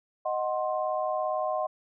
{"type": "chord", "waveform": "sine", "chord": "C diminished", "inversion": "first", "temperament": "equal with one note detuned", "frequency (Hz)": [622.3, 740, 1053.8], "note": ["Eb5", "Gb5", "C6"], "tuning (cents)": [0, 0, 12], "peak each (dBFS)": [-29, -31, -33], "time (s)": [0.25, 1.67], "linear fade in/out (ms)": 10, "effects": []}